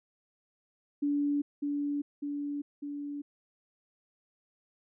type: tone with echo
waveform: sine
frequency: 288.3 Hz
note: D4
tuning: 32 cents flat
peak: -26 dBFS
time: 1.02-1.42 s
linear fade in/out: 10 ms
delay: 600 ms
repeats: 3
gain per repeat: -3 dB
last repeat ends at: 3.22 s
effects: none